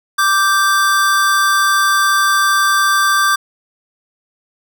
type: tone pair together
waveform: square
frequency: 1174.7 / 1568 Hz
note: D6 / G6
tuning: 0 / 0 cents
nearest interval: perfect fourth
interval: 500 cents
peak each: -14 / -15 dBFS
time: 0.18-3.36 s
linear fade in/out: 10 ms
effects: none